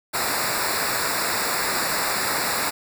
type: noise with comb filter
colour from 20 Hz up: pink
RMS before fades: -24 dBFS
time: 0.13-2.71 s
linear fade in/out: 20 ms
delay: 0.32 ms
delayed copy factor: -1
effects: none